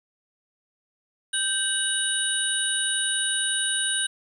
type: tone cluster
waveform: sine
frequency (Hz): 1565 / 2952 / 3789 / 9280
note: G6 / F#7 / A#7 / D9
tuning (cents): -3 / -5 / +27 / -22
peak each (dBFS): -29 / -30 / -29 / -26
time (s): 1.33-4.07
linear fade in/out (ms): 10
effects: 9-bit